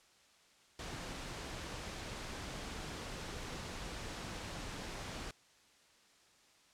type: noise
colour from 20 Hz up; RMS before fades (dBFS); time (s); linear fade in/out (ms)
pink; -44; 0.79-5.31; 2
effects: white hiss -66 dBFS RMS until 6.73 s + low-pass 7000 Hz 12 dB/octave